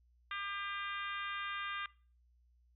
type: harmonic tone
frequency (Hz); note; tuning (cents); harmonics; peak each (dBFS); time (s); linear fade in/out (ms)
400; G4; +35; 3 / 4 / 5 / 6 / 7 / 8 / 9; -42 / -44 / -46 / -48 / -49 / -50 / -51; 0.31-1.86; 2
effects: noise-tail reverb RT60 0.4 s tail -21 dB re dry + added 60 Hz sine -66 dBFS peak until 2.75 s